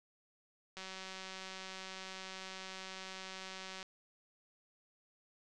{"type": "click train", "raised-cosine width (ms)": 0.2, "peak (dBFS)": -29, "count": 579, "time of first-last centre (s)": [0.77, 3.828], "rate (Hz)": 189, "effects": ["resampled to 24000 Hz", "11-bit"]}